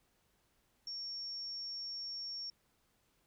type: tone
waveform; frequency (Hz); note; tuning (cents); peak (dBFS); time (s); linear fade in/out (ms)
sine; 5500; F8; -27; -40; 0.87-2.5; 2
effects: pink hiss -75 dBFS RMS until 3.26 s